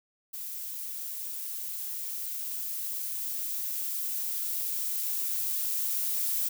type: noise with level ramp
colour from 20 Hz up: violet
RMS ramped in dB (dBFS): -38 to -29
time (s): 0.33-6.49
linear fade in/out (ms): 10
effects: none

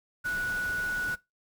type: tone in noise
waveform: sine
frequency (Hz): 1471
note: F#6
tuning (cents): -11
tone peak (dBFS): -28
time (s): 0.24-1.16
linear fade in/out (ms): 20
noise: pink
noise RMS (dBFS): -42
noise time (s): 0.24-1.16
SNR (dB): +11
effects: noise-tail reverb RT60 0.2 s tail -19 dB re dry

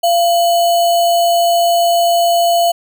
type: tone with sample-and-hold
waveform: sine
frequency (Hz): 687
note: F5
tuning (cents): -29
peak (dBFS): -9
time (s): 0.03-2.72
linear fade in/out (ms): 10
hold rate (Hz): 3675
effects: none

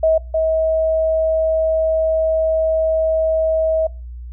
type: tone pair in turn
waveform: sine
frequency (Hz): 640 / 640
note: D#5 / D#5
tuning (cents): +49 / +49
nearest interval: unison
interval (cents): 0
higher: neither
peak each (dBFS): -11 / -14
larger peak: first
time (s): 0.03-0.18 / 0.34-3.87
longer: second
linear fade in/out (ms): 5
effects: noise-tail reverb RT60 0.3 s tail -22 dB re dry + added 60 Hz sine -29 dBFS peak until 4.32 s

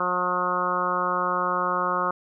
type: harmonic tone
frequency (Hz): 180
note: F#3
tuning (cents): -47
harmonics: 1 / 2 / 3 / 4 / 5 / 6 / 7 / 8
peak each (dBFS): -36 / -34 / -31 / -35 / -32 / -27 / -26 / -34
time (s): 0-2.11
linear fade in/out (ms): 2
effects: none

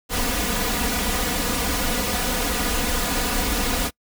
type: noise with comb filter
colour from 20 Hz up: pink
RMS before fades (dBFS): -23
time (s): 0.09-3.91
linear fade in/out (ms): 50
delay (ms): 4.1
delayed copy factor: +1
effects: noise-tail reverb RT60 0.1 s tail -26 dB re dry

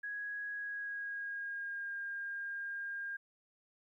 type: tone with pitch glide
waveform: sine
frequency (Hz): 1661.2 to 1610.2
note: G#6 to G6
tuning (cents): 0 to +46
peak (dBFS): -38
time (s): 0.03-3.17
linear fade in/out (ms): 10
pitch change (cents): -54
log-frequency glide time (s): 0.51-1.95
effects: 13-bit

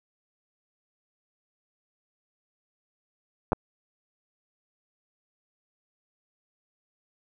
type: clicks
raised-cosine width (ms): 1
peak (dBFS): -10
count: 2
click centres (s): 3.521 / 3.531
effects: none

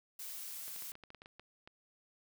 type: noise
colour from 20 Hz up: blue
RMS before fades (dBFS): -45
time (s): 0.19-0.92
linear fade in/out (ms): 5
type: clicks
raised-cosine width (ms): 0.3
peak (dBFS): -36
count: 12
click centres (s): 0.68 / 0.762 / 0.823 / 0.919 / 0.954 / 1.037 / 1.104 / 1.147 / 1.219 / 1.259 / 1.396 / 1.675
effects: none

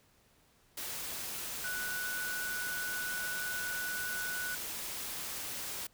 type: tone in noise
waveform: sine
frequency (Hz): 1480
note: F#6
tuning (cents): 0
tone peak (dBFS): -36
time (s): 1.64-4.55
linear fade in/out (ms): 5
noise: white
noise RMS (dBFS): -40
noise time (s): 0.77-5.87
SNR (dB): +1
effects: pink hiss -67 dBFS RMS until 5.93 s

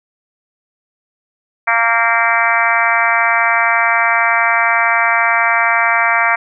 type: harmonic tone with a mistuned harmonic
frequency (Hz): 231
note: A#3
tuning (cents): -16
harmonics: 3 / 4 / 5 / 6 / 7 / 8 / 9 / 10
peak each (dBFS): -19 / -19 / -19 / -19 / -19 / -19 / -19 / -19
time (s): 1.67-6.36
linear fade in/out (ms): 10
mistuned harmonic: 7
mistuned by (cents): -20
effects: none

